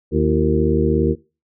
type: harmonic tone with a mistuned harmonic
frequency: 77 Hz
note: D#2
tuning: 17 cents flat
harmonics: 1 / 2 / 3 / 4 / 5 / 6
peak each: -21 / -21 / -21 / -21 / -21 / -21 dBFS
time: 0.11-1.16 s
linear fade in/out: 50 ms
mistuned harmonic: 4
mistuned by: +130 cents
effects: noise-tail reverb RT60 0.3 s tail -21 dB re dry